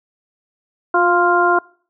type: harmonic tone with a mistuned harmonic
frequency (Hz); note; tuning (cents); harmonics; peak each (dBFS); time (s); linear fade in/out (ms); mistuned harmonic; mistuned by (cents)
349.2; F4; 0; 1 / 2 / 3 / 4; -17 / -17 / -17 / -17; 0.94-1.59; 5; 1; +24
effects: noise-tail reverb RT60 0.5 s tail -25 dB re dry